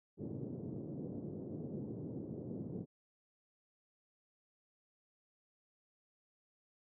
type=band-pass noise; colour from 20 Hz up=pink; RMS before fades=-44 dBFS; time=0.17-2.86 s; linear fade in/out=50 ms; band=120 to 420 Hz; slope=24 dB/octave; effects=none